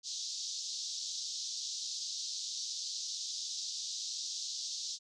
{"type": "band-pass noise", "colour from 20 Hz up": "white", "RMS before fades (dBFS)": -40, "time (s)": [0.03, 4.99], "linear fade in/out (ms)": 50, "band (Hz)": [3700, 6500], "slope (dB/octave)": 48, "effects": []}